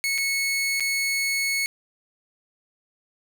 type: tone with dropouts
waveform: sawtooth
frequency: 2200 Hz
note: C#7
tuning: 14 cents flat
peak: -19 dBFS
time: 0.04-1.66 s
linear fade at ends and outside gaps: 0 ms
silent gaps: 0.179-0.183 / 0.798-0.805 s
effects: 9-bit